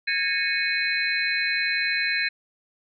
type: tone cluster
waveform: sine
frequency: 1643 / 1813 / 2205 / 2502 / 4084 Hz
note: G#6 / A#6 / C#7 / D#7 / C8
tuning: -19 / -49 / -10 / +9 / -43 cents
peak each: -28 / -29 / -28 / -28 / -29 dBFS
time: 0.07-2.29 s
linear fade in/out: 10 ms
effects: none